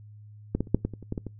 clicks, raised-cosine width 3 ms, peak -12 / -13 / -30 / -7 / -14 / -25 / -29 / -17 / -18 / -22 dBFS, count 10, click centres 0.55 / 0.606 / 0.672 / 0.746 / 0.85 / 0.937 / 1.027 / 1.124 / 1.178 / 1.267 s, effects noise-tail reverb RT60 0.2 s tail -24 dB re dry + added 105 Hz sine -45 dBFS peak until 1.39 s

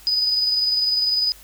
sine tone with tremolo, 4978 Hz, D#8, in tune, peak -16 dBFS, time 0.07-1.32 s, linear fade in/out 0 ms, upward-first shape square, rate 20 Hz, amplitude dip 30%, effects added 50 Hz sine -49 dBFS peak until 1.43 s + white hiss -47 dBFS RMS until 1.43 s

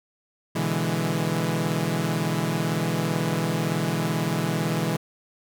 sawtooth chord, E dominant seventh, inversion second, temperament equal, 123.47 / 146.83 / 164.81 / 207.7 Hz, B2 / D3 / E3 / G#3, 0 / 0 / 0 / 0 cents, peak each -27 / -26 / -22 / -26 dBFS, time 0.55-4.97 s, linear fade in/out 10 ms, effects none

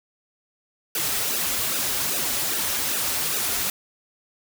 white noise with flanger, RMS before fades -25 dBFS, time 0.95-3.7 s, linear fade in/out 2 ms, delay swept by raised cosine 0.91 to 6.51 ms, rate 2.5 Hz, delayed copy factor -0.95, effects none

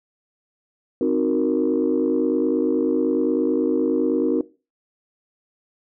sine chord, C half-diminished seventh, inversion none, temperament equal, 261.6 / 311.1 / 370 / 466.2 Hz, C4 / Eb4 / Gb4 / Bb4, 0 / 0 / 0 / 0 cents, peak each -22 dBFS, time 1.01-4.41 s, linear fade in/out 2 ms, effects noise-tail reverb RT60 0.3 s tail -19 dB re dry + tanh soft clip ceiling -10 dBFS

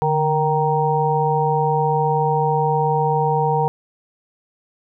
harmonic tone with a mistuned harmonic, 155.7 Hz, D#3, 2 cents sharp, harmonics 1 / 3 / 5 / 6, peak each -21 / -21 / -21 / -21 dBFS, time 0.02-3.68 s, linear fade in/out 0 ms, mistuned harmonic 1, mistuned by -77 cents, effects none

